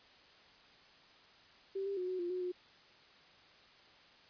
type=tone with pitch steps; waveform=sine; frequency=388.6 / 396.7 / 363.6 / 369.9 / 349 / 365.5 / 360.2 Hz; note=G4 / G4 / F#4 / F#4 / F4 / F#4 / F#4; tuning=-15 / +21 / -30 / 0 / -1 / -21 / -46 cents; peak=-35 dBFS; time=1.75-2.52 s; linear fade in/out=10 ms; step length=110 ms; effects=white hiss -61 dBFS RMS until 4.29 s + resampled to 11025 Hz